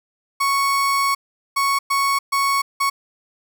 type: tone bursts at uneven times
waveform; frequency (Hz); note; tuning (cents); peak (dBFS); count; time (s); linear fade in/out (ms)
35% pulse; 1108.7; C#6; 0; -15; 5; 0.4-1.15 / 1.56-1.79 / 1.9-2.19 / 2.32-2.62 / 2.8-2.9; 10
effects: none